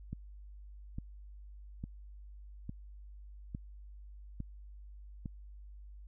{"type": "click train", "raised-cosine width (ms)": 5, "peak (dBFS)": -27, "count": 7, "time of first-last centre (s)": [0.13, 5.258], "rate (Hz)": 1.17, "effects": ["added 50 Hz sine -48 dBFS peak until 6.07 s"]}